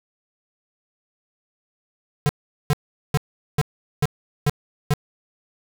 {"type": "tone bursts", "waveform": "square", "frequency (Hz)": 146.83, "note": "D3", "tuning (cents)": 0, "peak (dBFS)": -16, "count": 7, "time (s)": [2.26, 4.937], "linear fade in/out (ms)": 0, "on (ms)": 31, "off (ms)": 410, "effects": []}